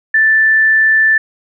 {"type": "tone", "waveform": "sine", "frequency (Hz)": 1763, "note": "A6", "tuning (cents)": 3, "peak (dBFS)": -7, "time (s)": [0.14, 1.18], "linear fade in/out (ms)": 5, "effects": []}